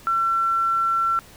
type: tone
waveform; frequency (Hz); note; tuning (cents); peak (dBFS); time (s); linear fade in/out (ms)
sine; 1350; E6; +41; -18; 0.07-1.19; 0
effects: pink hiss -47 dBFS RMS until 1.36 s